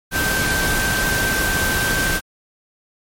sine tone in noise, 1559 Hz, G6, 10 cents flat, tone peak -20 dBFS, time 0.11-2.21 s, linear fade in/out 50 ms, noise pink, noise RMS -21 dBFS, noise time 0.11-2.21 s, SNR -2 dB, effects MP3 64 kbps

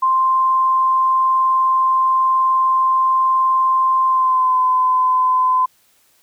sine tone with pitch glide, 1046.5 to 1021.4 Hz, C6 to C6, 0 to -42 cents, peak -12 dBFS, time 0.02-5.66 s, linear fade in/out 10 ms, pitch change -42 cents, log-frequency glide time 4.06-4.58 s, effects white hiss -57 dBFS RMS until 6.22 s

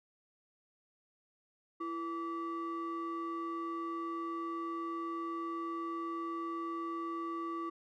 triangle ring-modulated tone, 410 Hz, G#4, 22 cents flat, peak -31 dBFS, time 1.8-7.7 s, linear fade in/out 10 ms, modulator 744 Hz, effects none

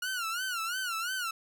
sawtooth tone with vibrato, 1422 Hz, F6, 31 cents sharp, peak -28 dBFS, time 0.02-1.31 s, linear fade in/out 5 ms, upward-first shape sine, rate 2.9 Hz, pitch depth 140 cents each way, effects none

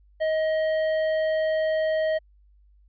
sine tone with tanh clipping, 630 Hz, D#5, 21 cents sharp, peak -23 dBFS, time 0.2-2.19 s, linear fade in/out 20 ms, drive 10 dB, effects added 50 Hz sine -54 dBFS peak until 2.88 s + resampled to 11025 Hz

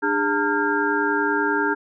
sine tone cluster, 298.2 / 408.2 / 905 / 1394 / 1614 Hz, D4 / G#4 / A5 / F6 / G#6, +27 / -30 / +48 / -4 / -50 cents, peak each -25 dBFS, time 0.02-1.75 s, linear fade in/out 20 ms, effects none

